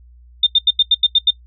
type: tone bursts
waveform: sine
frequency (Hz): 3619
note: A7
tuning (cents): +48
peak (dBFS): -8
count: 8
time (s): 0.43-1.306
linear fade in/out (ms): 5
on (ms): 36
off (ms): 84
effects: noise-tail reverb RT60 0.1 s tail -19 dB re dry + added 60 Hz sine -42 dBFS peak until 1.46 s